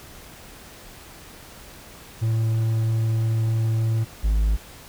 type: tone pair in turn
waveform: triangle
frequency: 112.1 / 53.2 Hz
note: A2 / G#1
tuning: +33 / +42 cents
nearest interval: octave + minor second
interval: 1291 cents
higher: first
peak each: -17 / -15 dBFS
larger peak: second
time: 2.21-4.05 / 4.23-4.57 s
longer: first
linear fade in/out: 20 ms
effects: pink hiss -44 dBFS RMS until 4.88 s